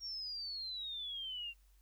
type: exponential sweep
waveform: sine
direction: down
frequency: 5630 to 2737 Hz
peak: -40 dBFS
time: 0-1.54 s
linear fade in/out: 50 ms
effects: added 48 Hz sine -63 dBFS peak until 1.81 s + white hiss -75 dBFS RMS until 1.81 s